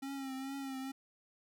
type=tone with vibrato; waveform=square; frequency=269.6 Hz; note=C#4; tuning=48 cents flat; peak=-40 dBFS; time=0.02-0.92 s; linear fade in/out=10 ms; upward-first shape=triangle; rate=2.3 Hz; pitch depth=50 cents each way; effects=none